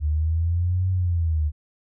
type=linear two-way sweep; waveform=sine; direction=up then down; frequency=73.6 to 93.7 to 73.6 Hz; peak=-19 dBFS; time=0-1.52 s; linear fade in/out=50 ms; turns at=0.9 s; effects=none